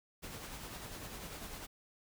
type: noise with tremolo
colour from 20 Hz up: pink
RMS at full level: -45 dBFS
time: 0.22-1.67 s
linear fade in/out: 20 ms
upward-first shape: sine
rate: 10 Hz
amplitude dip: 35%
effects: none